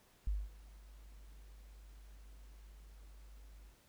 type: tone with ADSR envelope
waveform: sine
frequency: 50.5 Hz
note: G#1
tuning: 48 cents flat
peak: -31 dBFS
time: 0.27-3.77 s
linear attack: 3 ms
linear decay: 220 ms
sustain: -22 dB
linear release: 110 ms
effects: pink hiss -68 dBFS RMS until 3.88 s